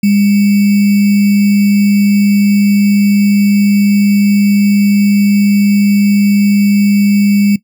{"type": "tone with sample-and-hold", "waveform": "sine", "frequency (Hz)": 202.8, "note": "G#3", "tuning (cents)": -41, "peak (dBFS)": -6, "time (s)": [0.03, 7.56], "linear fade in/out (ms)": 5, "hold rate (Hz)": 2450, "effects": ["noise-tail reverb RT60 0.1 s tail -18 dB re dry"]}